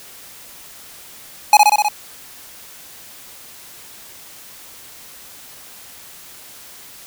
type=tone with echo; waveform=square; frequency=839 Hz; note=G#5; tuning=17 cents sharp; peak=-5 dBFS; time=1.53-1.57 s; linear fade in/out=2 ms; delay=63 ms; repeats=5; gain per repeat=-2 dB; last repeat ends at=1.885 s; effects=white hiss -40 dBFS RMS until 7.06 s